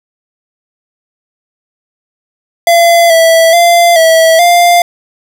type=tone with pitch steps; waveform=square; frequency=681 / 657 / 689 / 651 / 698 Hz; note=F5 / E5 / F5 / E5 / F5; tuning=-44 / -6 / -24 / -22 / -1 cents; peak=-4 dBFS; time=2.67-4.82 s; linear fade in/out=2 ms; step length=430 ms; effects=none